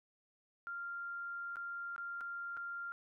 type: tone with dropouts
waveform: sine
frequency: 1392 Hz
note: F6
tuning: 6 cents flat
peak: -40 dBFS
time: 0.67-2.92 s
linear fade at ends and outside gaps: 0 ms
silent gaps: 1.558-1.568 / 1.962-1.98 / 2.208-2.212 / 2.568-2.573 s
effects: none